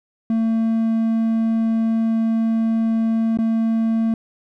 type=tone with dropouts; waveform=triangle; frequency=225.2 Hz; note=A3; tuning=40 cents sharp; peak=-14 dBFS; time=0.3-4.14 s; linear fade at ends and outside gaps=2 ms; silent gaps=3.373-3.387 s; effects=none